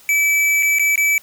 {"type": "tone with dropouts", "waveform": "square", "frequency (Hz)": 2304, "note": "D7", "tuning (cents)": -34, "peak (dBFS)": -14, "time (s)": [0.09, 1.18], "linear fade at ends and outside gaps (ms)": 1, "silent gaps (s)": [[0.626, 0.63], [0.786, 0.795], [0.957, 0.977]], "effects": ["white hiss -47 dBFS RMS until 1.22 s"]}